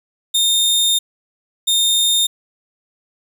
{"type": "tone pair in turn", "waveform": "sawtooth", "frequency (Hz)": [3651, 3651], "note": ["A#7", "A#7"], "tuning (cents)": [-37, -37], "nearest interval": "unison", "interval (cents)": 0, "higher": "neither", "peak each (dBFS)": -10, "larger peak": "neither", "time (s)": [[0.34, 0.99], [1.67, 2.27]], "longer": "first", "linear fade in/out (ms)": 10, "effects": []}